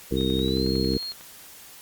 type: harmonic tone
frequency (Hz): 65.41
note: C2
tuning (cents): 0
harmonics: 1 / 2 / 3 / 4 / 5 / 6 / 7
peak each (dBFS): -30 / -31 / -28 / -29 / -29 / -30 / -30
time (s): 0.11-0.98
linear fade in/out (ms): 5
type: tone with pitch glide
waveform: sine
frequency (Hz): 3729 to 4259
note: A#7 to C8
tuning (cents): 0 to +30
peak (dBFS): -30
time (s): 0.16-1.13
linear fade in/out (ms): 20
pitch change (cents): +230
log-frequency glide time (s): 0.37-0.69
type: click train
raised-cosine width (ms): 0.3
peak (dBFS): -28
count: 12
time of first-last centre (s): 0.21-1.21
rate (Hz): 11
effects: white hiss -46 dBFS RMS until 1.81 s + Opus 48 kbps